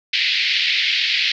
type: band-pass noise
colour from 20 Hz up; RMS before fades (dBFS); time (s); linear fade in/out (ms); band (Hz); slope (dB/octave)
pink; -19; 0.13-1.32; 5; 2000 to 4600; 48
effects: none